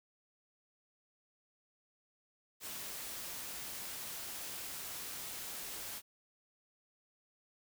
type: noise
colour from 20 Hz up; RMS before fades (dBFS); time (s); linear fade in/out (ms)
white; -44; 2.6-6.02; 50
effects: none